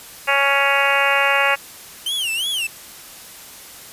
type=harmonic tone; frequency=278.3 Hz; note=C#4; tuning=7 cents sharp; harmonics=2 / 3 / 4 / 5 / 6 / 7 / 8 / 9 / 10; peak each=-23 / -23 / -23 / -23 / -23 / -23 / -23 / -23 / -23 dBFS; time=0.27-1.56 s; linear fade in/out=20 ms
type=tone with vibrato; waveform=45% pulse; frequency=2997 Hz; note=F#7; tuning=22 cents sharp; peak=-20 dBFS; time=2.06-2.67 s; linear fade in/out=5 ms; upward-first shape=sine; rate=2.9 Hz; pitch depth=220 cents each way
effects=white hiss -39 dBFS RMS until 3.92 s + resampled to 32000 Hz